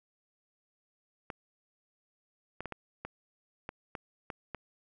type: clicks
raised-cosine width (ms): 0.5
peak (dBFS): -23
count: 9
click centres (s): 1.302 / 2.606 / 2.657 / 2.723 / 3.05 / 3.691 / 3.952 / 4.302 / 4.547
effects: none